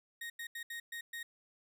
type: tone bursts at uneven times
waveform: 35% pulse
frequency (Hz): 1864.7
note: A#6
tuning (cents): 0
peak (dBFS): -39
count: 6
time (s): 0.21-0.3 / 0.39-0.47 / 0.55-0.63 / 0.7-0.8 / 0.92-1.01 / 1.13-1.23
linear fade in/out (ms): 5
effects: none